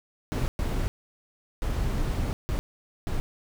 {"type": "noise bursts at uneven times", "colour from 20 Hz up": "brown", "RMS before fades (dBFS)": -27, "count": 5, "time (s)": [[0.32, 0.48], [0.59, 0.88], [1.62, 2.33], [2.49, 2.59], [3.07, 3.2]], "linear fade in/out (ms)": 0, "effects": []}